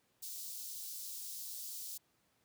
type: high-pass noise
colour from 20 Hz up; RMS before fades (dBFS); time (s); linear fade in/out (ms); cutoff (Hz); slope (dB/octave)
white; -45; 0.22-1.98; 10; 4200; 24
effects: pink hiss -75 dBFS RMS until 2.44 s + high-pass 100 Hz 12 dB/octave